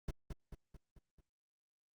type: noise with echo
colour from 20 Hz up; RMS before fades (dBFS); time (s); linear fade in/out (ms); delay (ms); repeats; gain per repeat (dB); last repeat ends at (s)
brown; -38; 0.08-0.11; 5; 220; 5; -5; 1.21
effects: Opus 48 kbps

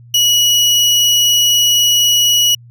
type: tone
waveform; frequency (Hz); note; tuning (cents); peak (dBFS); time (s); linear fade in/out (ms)
30% pulse; 2919; F#7; -24; -6; 0.14-2.55; 5
effects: added 119 Hz sine -37 dBFS peak until 2.7 s

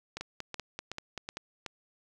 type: two click trains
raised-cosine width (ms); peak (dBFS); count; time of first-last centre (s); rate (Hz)
0.2; -20 / -20; 5 / 7; 0.17-1.663 / 0.21-1.371; 2.68 / 5.17
effects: none

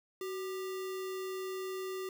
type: tone with sample-and-hold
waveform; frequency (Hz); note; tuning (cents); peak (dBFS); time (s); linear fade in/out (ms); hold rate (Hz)
sine; 376.2; F#4; +29; -36; 0.21-2.09; 2; 1575
effects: none

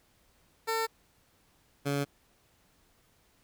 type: tone pair in turn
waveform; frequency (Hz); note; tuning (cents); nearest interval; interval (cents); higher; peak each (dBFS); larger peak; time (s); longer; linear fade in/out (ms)
15% pulse; 450 / 141.74; A4 / C#3; +39 / +39; octave + minor sixth; 2000; first; -22; neither; 0.67-0.87 / 1.85-2.05; neither; 20
effects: pink hiss -67 dBFS RMS until 3.43 s

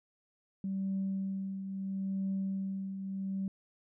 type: tone with tremolo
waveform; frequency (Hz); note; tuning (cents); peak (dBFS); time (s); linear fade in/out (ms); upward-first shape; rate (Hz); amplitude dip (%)
sine; 193.2; G3; -25; -29; 0.64-3.48; 2; triangle; 0.75; 60
effects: tanh soft clip ceiling -27 dBFS

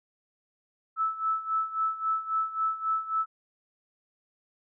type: tone with tremolo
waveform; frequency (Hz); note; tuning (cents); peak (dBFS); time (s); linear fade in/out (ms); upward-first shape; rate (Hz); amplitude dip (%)
sine; 1310; E6; -11; -23; 0.96-3.26; 50; sine; 3.7; 80
effects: none

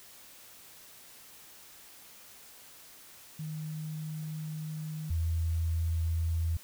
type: tone pair in turn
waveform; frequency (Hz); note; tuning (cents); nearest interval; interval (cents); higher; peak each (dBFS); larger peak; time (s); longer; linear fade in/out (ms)
sine; 155.56 / 82.41; D#3 / E2; 0 / 0; major seventh; 1100; first; -35 / -27; second; 3.39-5.1 / 5.1-6.57; first; 5
effects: white hiss -53 dBFS RMS until 6.63 s

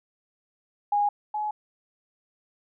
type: tone pair in turn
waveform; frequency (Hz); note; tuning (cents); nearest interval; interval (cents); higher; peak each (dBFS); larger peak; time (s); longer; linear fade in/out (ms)
sine; 822 / 846.1; G#5 / G#5; -18 / +32; minor second; 50; second; -20 / -26; first; 0.92-1.09 / 1.34-1.51; neither; 5
effects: none

